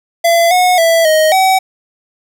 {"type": "tone with pitch steps", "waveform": "square", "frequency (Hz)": [677, 728, 662, 625, 759], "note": ["E5", "F#5", "E5", "D#5", "F#5"], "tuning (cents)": [46, -28, 7, 8, 44], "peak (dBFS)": -8, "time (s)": [0.24, 1.59], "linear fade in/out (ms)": 10, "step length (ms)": 270, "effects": []}